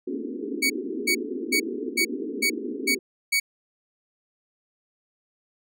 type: band-pass noise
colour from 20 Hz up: pink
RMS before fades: -31 dBFS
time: 0.07-2.99 s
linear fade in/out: 10 ms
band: 230 to 440 Hz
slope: 96 dB/octave
type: tone bursts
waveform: sawtooth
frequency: 2245 Hz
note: C#7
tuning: 21 cents sharp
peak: -16 dBFS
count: 7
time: 0.62-3.4 s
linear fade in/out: 10 ms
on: 80 ms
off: 370 ms
effects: none